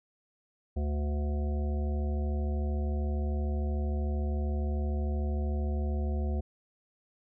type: harmonic tone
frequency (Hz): 73.1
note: D2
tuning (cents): -7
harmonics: 1 / 3 / 5 / 7 / 9 / 10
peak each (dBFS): -28 / -38 / -42 / -45 / -47 / -48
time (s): 0.76-6.41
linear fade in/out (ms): 10
effects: none